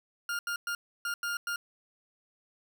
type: tone bursts at uneven times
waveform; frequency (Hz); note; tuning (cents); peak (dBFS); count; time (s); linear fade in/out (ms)
40% pulse; 1409; F6; +15; -30; 6; 0.29-0.39 / 0.47-0.56 / 0.67-0.75 / 1.05-1.14 / 1.23-1.37 / 1.47-1.56; 2
effects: none